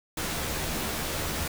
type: noise with comb filter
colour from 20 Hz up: pink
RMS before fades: -31 dBFS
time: 0.17-1.48 s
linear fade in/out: 5 ms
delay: 13 ms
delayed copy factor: +0.65
effects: none